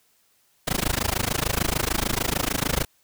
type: noise with amplitude modulation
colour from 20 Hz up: pink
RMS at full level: -21 dBFS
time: 0.67-2.85 s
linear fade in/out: 10 ms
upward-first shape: sine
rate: 26.7 Hz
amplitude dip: 100%
effects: white hiss -64 dBFS RMS until 3.03 s